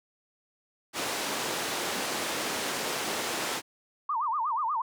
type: band-pass noise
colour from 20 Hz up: pink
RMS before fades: -32 dBFS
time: 0.93-3.62 s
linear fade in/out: 50 ms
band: 320 to 10000 Hz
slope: 12 dB/octave
type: tone with vibrato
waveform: sine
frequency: 1046.5 Hz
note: C6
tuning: in tune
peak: -26 dBFS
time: 4.09-4.82 s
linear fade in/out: 5 ms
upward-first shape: sine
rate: 8.3 Hz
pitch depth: 290 cents each way
effects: none